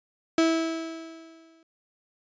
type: tone with exponential decay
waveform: 35% pulse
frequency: 326.4 Hz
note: E4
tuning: 17 cents flat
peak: -16 dBFS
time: 0.38-1.63 s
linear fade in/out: 2 ms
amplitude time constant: 270 ms
effects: resampled to 16000 Hz